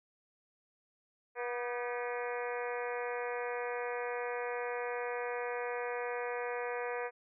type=harmonic tone with a mistuned harmonic; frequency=242.6 Hz; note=B3; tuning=31 cents flat; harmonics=2 / 3 / 4 / 5 / 6 / 7 / 8 / 9 / 10; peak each=-37 / -43 / -44 / -47 / -47 / -47 / -47 / -48 / -50 dBFS; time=1.35-7.11 s; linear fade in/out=50 ms; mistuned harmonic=6; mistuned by=+92 cents; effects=none